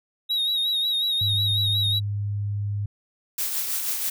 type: tone with vibrato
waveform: triangle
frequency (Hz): 3796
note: A#7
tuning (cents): +31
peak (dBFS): -20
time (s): 0.29-2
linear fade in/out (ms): 20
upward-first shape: sine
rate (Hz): 5.5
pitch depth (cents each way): 52
type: tone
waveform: sine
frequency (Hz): 102.2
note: G#2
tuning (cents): -27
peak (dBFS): -24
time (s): 1.21-2.86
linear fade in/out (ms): 5
type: noise with tremolo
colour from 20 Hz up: blue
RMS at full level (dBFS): -25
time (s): 3.38-4.1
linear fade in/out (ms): 5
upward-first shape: triangle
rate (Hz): 6.2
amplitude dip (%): 45
effects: none